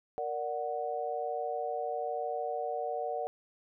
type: chord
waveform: sine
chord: Bb augmented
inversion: none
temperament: equal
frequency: 466.2 / 587.3 / 740 Hz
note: Bb4 / D5 / F#5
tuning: 0 / 0 / 0 cents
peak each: -37 / -37 / -35 dBFS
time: 0.18-3.27 s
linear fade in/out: 0 ms
effects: none